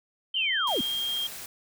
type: tone with pitch glide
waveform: sine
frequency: 3103 to 3216 Hz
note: G7 to G7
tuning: -18 to +44 cents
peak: -27 dBFS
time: 0.34-1.27 s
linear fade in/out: 5 ms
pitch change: +62 cents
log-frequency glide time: 0.54-0.64 s
type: linear sweep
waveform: sine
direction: down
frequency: 2962 to 185 Hz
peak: -26 dBFS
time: 0.36-0.81 s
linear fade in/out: 2 ms
type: noise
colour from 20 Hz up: white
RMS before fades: -40 dBFS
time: 0.67-1.46 s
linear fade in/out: 2 ms
effects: none